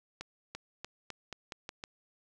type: accelerating click train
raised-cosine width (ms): 0.2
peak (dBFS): -23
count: 8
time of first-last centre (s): 0.21-1.839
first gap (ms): 340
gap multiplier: 0.87
effects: none